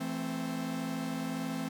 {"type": "chord", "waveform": "45% pulse", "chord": "A minor", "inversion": "second", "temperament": "equal with one note detuned", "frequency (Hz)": [167.5, 220, 261.6], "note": ["E3", "A3", "C4"], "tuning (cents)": [28, 0, 0], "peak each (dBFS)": [-39, -39, -36], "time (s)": [0, 1.69], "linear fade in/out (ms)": 10, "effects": []}